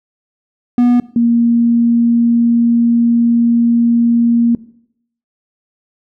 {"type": "tone pair in turn", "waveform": ["triangle", "sine"], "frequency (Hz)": [243.3, 234.7], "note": ["B3", "A#3"], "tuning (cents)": [-26, 12], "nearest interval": "minor second", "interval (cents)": 62, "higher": "first", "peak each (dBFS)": [-5, -8], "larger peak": "first", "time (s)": [[0.78, 1], [1.16, 4.55]], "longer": "second", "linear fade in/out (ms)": 2, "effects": ["noise-tail reverb RT60 0.7 s tail -19 dB re dry"]}